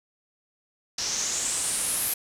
white noise with low-pass filter sweep, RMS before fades -28 dBFS, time 0.98-2.14 s, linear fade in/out 5 ms, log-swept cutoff 5500 to 12000 Hz, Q 4.5, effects none

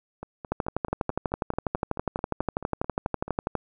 two click trains, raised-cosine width 1 ms, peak -22 / -11 dBFS, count 15 / 38, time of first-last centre 0.23-3.28 / 0.52-3.553 s, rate 4.59 / 12.2 Hz, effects none

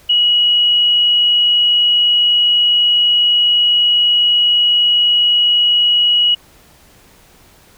sine tone, 2912 Hz, F#7, 28 cents flat, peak -9 dBFS, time 0.09-6.35 s, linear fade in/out 10 ms, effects pink hiss -47 dBFS RMS until 7.77 s

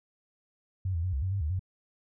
sine tone with pitch steps, 94 / 83 / 92.1 / 67.5 / 93.7 / 98.8 / 75.6 / 93 Hz, F#2 / E2 / F#2 / C#2 / F#2 / G2 / D#2 / F#2, +28 / +12 / -7 / -45 / +22 / +14 / -49 / +9 cents, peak -27 dBFS, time 0.85-1.594 s, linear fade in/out 5 ms, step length 93 ms, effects none

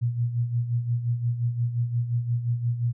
sine tone with tremolo, 119.4 Hz, A#2, 42 cents sharp, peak -20 dBFS, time 0.01-2.93 s, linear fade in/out 20 ms, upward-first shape sine, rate 5.7 Hz, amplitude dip 65%, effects none

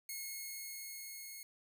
5% pulse tone with level ramp, 2172 Hz, C#7, 36 cents flat, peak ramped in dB -31 to -37 dBFS, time 0.09-1.43 s, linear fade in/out 2 ms, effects none

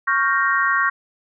sine chord, G half-diminished seventh, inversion second, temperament equal, 1108.7 / 1396.9 / 1568 / 1864.7 Hz, Db6 / F6 / G6 / Bb6, 0 / 0 / 0 / 0 cents, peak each -20 / -23 / -22 / -21 dBFS, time 0.07-0.9 s, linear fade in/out 10 ms, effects none

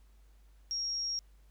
sine tone, 5588 Hz, F8, in tune, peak -32 dBFS, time 0.71-1.19 s, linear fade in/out 0 ms, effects added 50 Hz sine -57 dBFS peak until 1.5 s + pink hiss -72 dBFS RMS until 1.5 s

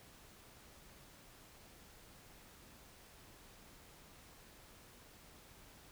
silence, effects pink hiss -60 dBFS RMS until 5.91 s

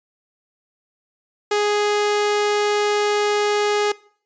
sawtooth tone, 415.3 Hz, G#4, in tune, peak -13 dBFS, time 1.51-3.92 s, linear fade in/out 5 ms, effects noise-tail reverb RT60 0.5 s tail -21 dB re dry + resampled to 16000 Hz

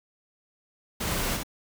pink noise with echo, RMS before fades -30 dBFS, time 1-1.37 s, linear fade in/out 10 ms, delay 64 ms, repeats 1, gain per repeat -3 dB, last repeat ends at 1.434 s, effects none

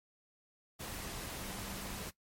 sine tone in noise, 194.9 Hz, G3, 10 cents flat, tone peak -49 dBFS, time 1.41-2.04 s, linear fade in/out 20 ms, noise pink, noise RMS -43 dBFS, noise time 0.79-2.11 s, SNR -9 dB, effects noise-tail reverb RT60 0.1 s tail -18 dB re dry + MP3 64 kbps

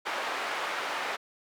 white band-pass noise, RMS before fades -33 dBFS, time 0.05-1.17 s, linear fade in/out 20 ms, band 540 to 1800 Hz, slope 12 dB/octave, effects none

